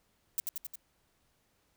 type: noise with echo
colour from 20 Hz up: violet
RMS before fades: -31 dBFS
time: 0.38-0.4 s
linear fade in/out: 0 ms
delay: 89 ms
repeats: 4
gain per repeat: -3 dB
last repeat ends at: 0.756 s
effects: pink hiss -73 dBFS RMS until 1.76 s